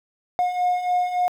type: beating tone pair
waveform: triangle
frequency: 717 / 720.5 Hz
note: F5 / F#5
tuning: +45 / -46 cents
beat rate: 3.5 Hz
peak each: -24 / -18 dBFS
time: 0.39-1.28 s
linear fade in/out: 0 ms
effects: tanh soft clip ceiling -10 dBFS + 9-bit